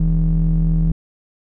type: ring-modulated tone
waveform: triangle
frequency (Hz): 61.5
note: B1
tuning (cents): -7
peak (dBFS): -8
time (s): 0-0.92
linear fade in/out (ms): 5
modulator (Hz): 101
effects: none